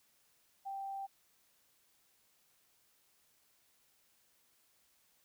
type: tone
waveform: sine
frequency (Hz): 784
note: G5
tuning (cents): 0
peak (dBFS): -39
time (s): 0.65-1.07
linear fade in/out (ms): 20
effects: white hiss -72 dBFS RMS until 5.24 s